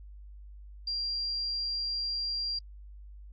sine tone, 4758 Hz, D8, 22 cents sharp, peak -30 dBFS, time 0.87-2.59 s, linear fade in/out 5 ms, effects added 50 Hz sine -45 dBFS peak until 3.32 s + AAC 32 kbps

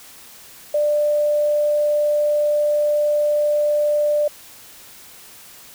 sine tone, 593 Hz, D5, 17 cents sharp, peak -15 dBFS, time 0.74-4.28 s, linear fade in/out 5 ms, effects white hiss -43 dBFS RMS until 5.74 s

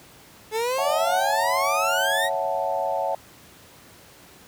30% pulse exponential sweep, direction up, 427.2 to 1935 Hz, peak -20 dBFS, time 0.51-2.3 s, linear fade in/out 50 ms
sine chord, F# minor seventh, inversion second, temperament equal, 554.4 / 659.3 / 740 / 880 Hz, C#5 / E5 / F#5 / A5, 0 / 0 / 0 / 0 cents, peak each -28 dBFS, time 0.78-3.15 s, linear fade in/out 2 ms
effects pink hiss -49 dBFS RMS until 4.47 s + high-pass 80 Hz 12 dB/octave

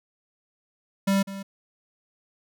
square tone with echo, 196 Hz, G3, in tune, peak -20 dBFS, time 1.07-1.23 s, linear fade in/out 10 ms, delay 200 ms, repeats 1, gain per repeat -14 dB, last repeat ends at 1.43 s, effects none

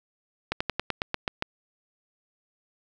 slowing click train, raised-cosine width 0.3 ms, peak -10 dBFS, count 9, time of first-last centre 0.52-1.424 s, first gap 85 ms, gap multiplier 1.08, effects none

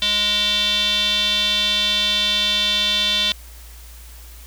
square tone with band-pass filter, 207.7 Hz, G#3, in tune, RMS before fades -19 dBFS, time 0.02-3.32 s, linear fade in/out 0 ms, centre 3500 Hz, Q 6.7, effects added 58 Hz sine -38 dBFS peak until 4.46 s + white hiss -45 dBFS RMS until 4.46 s

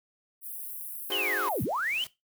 white high-pass noise, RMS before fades -39 dBFS, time 0.41-1.67 s, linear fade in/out 50 ms, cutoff 10000 Hz, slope 48 dB/octave
white noise with exponential growth, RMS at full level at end -43 dBFS, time 0.78-2.07 s, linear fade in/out 2 ms, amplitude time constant 280 ms
sawtooth chord, Ab dominant seventh, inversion second, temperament equal, 311.1 / 370 / 415.3 / 523.3 Hz, Eb4 / Gb4 / Ab4 / C5, 0 / 0 / 0 / 0 cents, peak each -39 / -33 / -33 / -37 dBFS, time 1.1-1.49 s, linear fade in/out 2 ms
sine linear two-way sweep, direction down then up, 3136 to 84.2 to 3136 Hz, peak -27 dBFS, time 1.12-2.04 s, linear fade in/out 0 ms, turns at 1.63 s
effects noise-tail reverb RT60 0.2 s tail -17 dB re dry

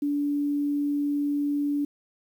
sine tone, 288.7 Hz, D4, 30 cents flat, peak -23 dBFS, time 0.02-1.85 s, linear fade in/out 5 ms, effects 9-bit

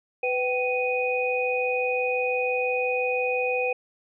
sine tone cluster, 499.8 / 767 / 2487 Hz, B4 / G5 / D#7, +21 / -38 / -1 cents, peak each -25 / -31 / -27 dBFS, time 0.23-3.73 s, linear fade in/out 5 ms, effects none

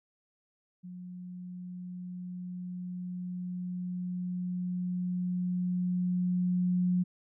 sine tone with level ramp, 180 Hz, F#3, 47 cents flat, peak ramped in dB -41 to -24 dBFS, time 0.83-7.04 s, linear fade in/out 20 ms, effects none

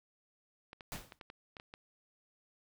clicks, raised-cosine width 0.3 ms, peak -32 dBFS, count 9, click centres 0.731 / 0.808 / 0.959 / 1.122 / 1.212 / 1.301 / 1.568 / 1.599 / 1.739 s
pink noise with exponential decay, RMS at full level -39 dBFS, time 0.92-1.19 s, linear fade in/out 0 ms, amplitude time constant 57 ms
effects none

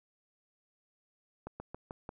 slowing click train, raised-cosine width 1 ms, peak -27 dBFS, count 5, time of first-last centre 1.47-2.091 s, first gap 130 ms, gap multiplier 1.12, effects none

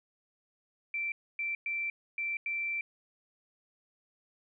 sine tone bursts at uneven times, 2343 Hz, D7, 5 cents flat, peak -31 dBFS, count 5, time 0.94-1.12 / 1.39-1.55 / 1.66-1.9 / 2.18-2.37 / 2.46-2.81 s, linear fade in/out 2 ms, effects none

